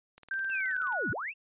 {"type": "click train", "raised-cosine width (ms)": 0.2, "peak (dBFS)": -33, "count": 15, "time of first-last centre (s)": [0.18, 0.925], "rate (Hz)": 18.8}
{"type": "tone with pitch glide", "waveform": "sine", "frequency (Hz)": [1568, 1463], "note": ["G6", "F#6"], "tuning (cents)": [0, -20], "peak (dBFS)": -30, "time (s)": [0.31, 1.13], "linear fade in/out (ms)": 2, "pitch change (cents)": -120, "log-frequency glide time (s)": [0.51, 0.96]}
{"type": "linear two-way sweep", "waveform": "sine", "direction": "down then up", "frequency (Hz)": [2794, 77.4, 2794], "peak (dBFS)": -33, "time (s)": [0.49, 1.34], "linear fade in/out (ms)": 50, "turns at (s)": 1.11}
{"effects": ["resampled to 8000 Hz"]}